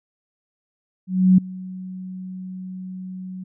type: tone with ADSR envelope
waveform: sine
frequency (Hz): 185.6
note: F#3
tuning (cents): +6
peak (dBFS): -8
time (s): 1.07-3.44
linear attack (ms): 310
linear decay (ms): 5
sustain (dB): -22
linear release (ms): 10
effects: none